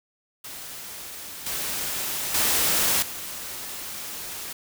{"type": "noise with level steps", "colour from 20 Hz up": "white", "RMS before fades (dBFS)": [-38, -29, -22, -35], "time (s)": [0.44, 4.53], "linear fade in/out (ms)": 5, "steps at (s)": [1.46, 2.34, 3.02], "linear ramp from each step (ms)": 5, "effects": []}